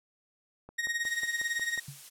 click train, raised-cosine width 1 ms, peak -33 dBFS, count 7, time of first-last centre 0.69-1.777 s, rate 5.52 Hz
40% pulse tone with tremolo, 1872 Hz, A#6, 7 cents sharp, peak -26 dBFS, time 0.78-1.8 s, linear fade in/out 10 ms, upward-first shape sine, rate 18 Hz, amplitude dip 70%
blue noise, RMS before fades -45 dBFS, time 1.03-2.1 s, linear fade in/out 20 ms
sine tone with exponential decay, 140.3 Hz, C#3, 21 cents sharp, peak -36 dBFS, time 1.88-2.03 s, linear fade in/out 5 ms, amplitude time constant 31 ms
effects low-pass 11000 Hz 12 dB/octave

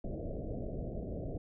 pink low-pass noise, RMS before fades -39 dBFS, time 0.04-1.38 s, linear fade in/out 5 ms, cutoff 680 Hz, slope 96 dB/octave, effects none

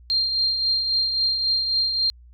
sine tone with tremolo, 4189 Hz, C8, 1 cent sharp, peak -17 dBFS, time 0.1-2.1 s, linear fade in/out 0 ms, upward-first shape triangle, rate 3.7 Hz, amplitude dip 50%, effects added 60 Hz sine -45 dBFS peak until 2.33 s

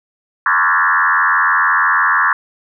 sine tone with frequency modulation, 1396.9 Hz, F6, in tune, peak -10 dBFS, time 0.46-2.33 s, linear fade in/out 2 ms, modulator 86.1 Hz, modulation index 4.6, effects none

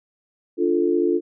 sine chord, D minor, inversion none, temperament equal, 293.7 / 349.2 / 440 Hz, D4 / F4 / A4, 0 / 0 / 0 cents, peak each -23 / -19 / -23 dBFS, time 0.57-1.21 s, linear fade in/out 50 ms, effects none

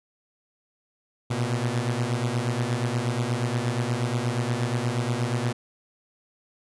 sawtooth beating tone pair, 116.54 / 124.94 Hz, A#2 / B2, 0 / +20 cents, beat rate 8.4 Hz, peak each -23 dBFS, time 1.3-5.53 s, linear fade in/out 10 ms, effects resampled to 24000 Hz

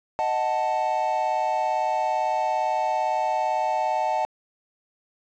triangle chord, D# diminished, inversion none, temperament equal, 622.3 / 740 / 880 Hz, D#5 / F#5 / A5, 0 / 0 / 0 cents, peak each -26 / -24 / -23 dBFS, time 0.19-4.25 s, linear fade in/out 0 ms, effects resampled to 16000 Hz + 8-bit

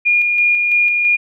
sine tone with tremolo, 2426 Hz, D#7, 44 cents flat, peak -10 dBFS, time 0.05-1.17 s, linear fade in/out 20 ms, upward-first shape square, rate 3 Hz, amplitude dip 30%, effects none

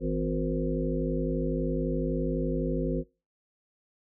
harmonic tone with a mistuned harmonic, 51.91 Hz, G#1, in tune, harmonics 1 / 3 / 5 / 7 / 9 / 10, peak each -32 / -32 / -32 / -34 / -35 / -36 dBFS, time 0-3.04 s, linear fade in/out 50 ms, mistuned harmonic 3, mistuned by +110 cents, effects noise-tail reverb RT60 0.3 s tail -23 dB re dry

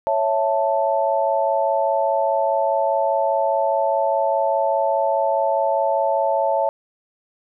sine chord, A major, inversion first, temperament equal, 554.4 / 659.3 / 880 Hz, C#5 / E5 / A5, 0 / 0 / 0 cents, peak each -21 dBFS, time 0.07-6.69 s, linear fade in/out 0 ms, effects none

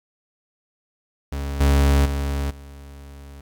40% pulse tone with level steps, 70 Hz, C#2, 18 cents sharp, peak -24 / -13 / -21 / -37 dBFS, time 1.32-3.41 s, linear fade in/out 5 ms, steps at 1.6 / 2.05 / 2.5 s, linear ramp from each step 10 ms, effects 9-bit

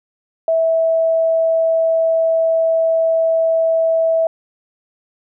sine tone, 653 Hz, E5, 17 cents flat, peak -12 dBFS, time 0.48-4.27 s, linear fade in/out 2 ms, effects none

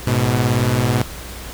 sawtooth beating tone pair, 106.4 / 124.4 Hz, G#2 / B2, +42 / +13 cents, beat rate 18 Hz, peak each -15 / -13 dBFS, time 0.07-1.02 s, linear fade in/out 5 ms, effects added 60 Hz sine -34 dBFS peak until 1.53 s + pink hiss -34 dBFS RMS until 1.53 s

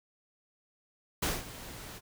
pink noise with ADSR envelope, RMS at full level -29 dBFS, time 1.22-2.01 s, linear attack 11 ms, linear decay 190 ms, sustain -16 dB, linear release 48 ms, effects none

